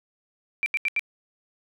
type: tone bursts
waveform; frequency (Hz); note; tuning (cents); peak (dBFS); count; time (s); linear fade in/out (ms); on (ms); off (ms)
sine; 2349; D7; 0; -21; 4; 0.63-0.994; 0; 31; 80
effects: none